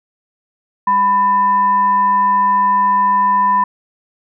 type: tone with frequency modulation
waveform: sine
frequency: 997 Hz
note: B5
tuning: 16 cents sharp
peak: -10 dBFS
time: 0.87-3.64 s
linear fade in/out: 5 ms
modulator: 796 Hz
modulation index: 0.28
effects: none